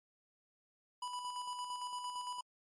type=tone with tremolo; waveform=square; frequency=987.8 Hz; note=B5; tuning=in tune; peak=-39 dBFS; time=1.02-2.41 s; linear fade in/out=5 ms; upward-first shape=square; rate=8.8 Hz; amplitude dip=40%; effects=MP3 48 kbps